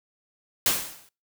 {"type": "noise with exponential decay", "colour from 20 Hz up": "white", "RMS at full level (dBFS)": -19, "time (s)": [0.66, 1.09], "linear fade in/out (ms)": 2, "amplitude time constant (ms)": 93, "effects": ["noise-tail reverb RT60 0.3 s tail -24 dB re dry"]}